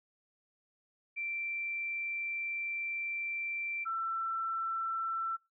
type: tone pair in turn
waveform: sine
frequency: 2349 / 1339.1 Hz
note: D7 / E6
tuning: 0 / +27 cents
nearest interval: minor seventh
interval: 973 cents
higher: first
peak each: -35 / -32 dBFS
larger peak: second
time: 1.16-3.85 / 3.85-5.37 s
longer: first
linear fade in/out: 20 ms
effects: noise-tail reverb RT60 0.2 s tail -20 dB re dry